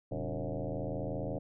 sine tone with frequency modulation, 213.4 Hz, G#3, 47 cents sharp, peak -33 dBFS, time 0.11-1.39 s, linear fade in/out 10 ms, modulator 80.3 Hz, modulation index 5.5, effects none

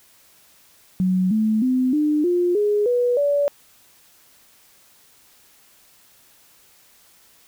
sine tone with pitch steps, 185 / 217.5 / 255.7 / 300.5 / 353.3 / 415.3 / 488.2 / 573.9 Hz, F#3 / A3 / C4 / D4 / F4 / G#4 / B4 / D5, 0 / -20 / -40 / +40 / +20 / 0 / -20 / -40 cents, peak -16 dBFS, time 1-3.48 s, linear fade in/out 0 ms, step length 310 ms, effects white hiss -54 dBFS RMS until 7.47 s

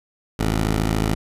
10% pulse tone pair together, 53.86 / 85.5 Hz, A1 / F2, -36 / -36 cents, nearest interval minor sixth, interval 800 cents, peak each -11 / -20 dBFS, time 0.39-1.15 s, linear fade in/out 5 ms, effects resampled to 32000 Hz

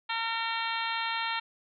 harmonic tone, 456.1 Hz, A#4, 38 cents flat, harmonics 2 / 3 / 4 / 5 / 6 / 7 / 8 / 9, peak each -34 / -36 / -37 / -38 / -39 / -39 / -40 / -41 dBFS, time 0.09-1.4 s, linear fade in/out 10 ms, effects none

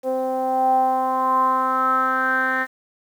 10% pulse tone with low-pass filter sweep, 260 Hz, C4, 11 cents flat, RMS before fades -20 dBFS, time 0.03-2.67 s, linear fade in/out 50 ms, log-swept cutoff 580 to 1800 Hz, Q 7.9, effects 8-bit

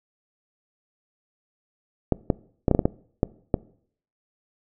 clicks, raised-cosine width 2 ms, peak -5 dBFS, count 9, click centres 2.123 / 2.302 / 2.682 / 2.713 / 2.749 / 2.792 / 2.855 / 3.231 / 3.542 s, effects noise-tail reverb RT60 0.6 s tail -22 dB re dry

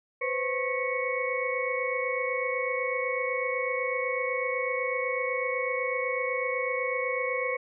sine tone cluster, 500 / 528 / 1088 / 1930 / 2224 Hz, B4 / C5 / C#6 / B6 / C#7, +21 / +16 / -33 / -40 / +5 cents, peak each -31 / -34 / -35 / -39 / -31 dBFS, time 0.21-7.57 s, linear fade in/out 10 ms, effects none

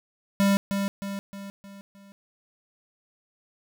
square tone with echo, 198.2 Hz, G3, 19 cents sharp, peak -19 dBFS, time 0.4-0.57 s, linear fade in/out 0 ms, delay 310 ms, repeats 5, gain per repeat -6 dB, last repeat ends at 2.12 s, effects none

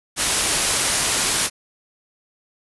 white low-pass noise, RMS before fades -21 dBFS, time 0.16-1.5 s, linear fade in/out 50 ms, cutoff 11000 Hz, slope 96 dB/octave, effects none

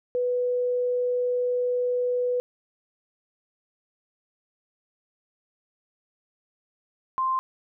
sine tone pair in turn, 493.9 / 1046.5 Hz, B4 / C6, 0 / 0 cents, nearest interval octave + minor second, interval 1300 cents, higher second, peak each -22 dBFS, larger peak neither, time 0.15-2.4 / 7.18-7.39 s, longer first, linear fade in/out 0 ms, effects none

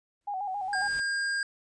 pink noise with exponential growth, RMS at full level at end -45 dBFS, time 0.21-1 s, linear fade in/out 2 ms, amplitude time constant 170 ms
sine tone with vibrato, 784 Hz, G5, in tune, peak -30 dBFS, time 0.27-0.88 s, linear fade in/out 10 ms, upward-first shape square, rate 7.3 Hz, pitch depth 72 cents each way
square tone, 1612 Hz, G6, 48 cents sharp, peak -28 dBFS, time 0.73-1.43 s, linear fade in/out 2 ms
effects resampled to 22050 Hz

